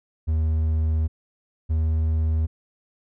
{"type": "tone pair in turn", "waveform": "triangle", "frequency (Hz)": [79, 79.33], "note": ["D#2", "D#2"], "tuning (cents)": [27, 34], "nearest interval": "unison", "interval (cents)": 7, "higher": "second", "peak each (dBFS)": -17, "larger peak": "neither", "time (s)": [[0.27, 1.08], [1.69, 2.47]], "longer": "first", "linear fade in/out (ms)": 20, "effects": []}